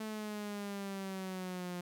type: exponential sweep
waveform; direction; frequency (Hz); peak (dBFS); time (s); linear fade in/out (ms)
sawtooth; down; 218.5 to 176.4; -35; 0-1.81; 5
effects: none